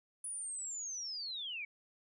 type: linear sweep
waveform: sine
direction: down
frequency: 9940 to 2217 Hz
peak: -39 dBFS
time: 0.24-1.65 s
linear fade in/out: 5 ms
effects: none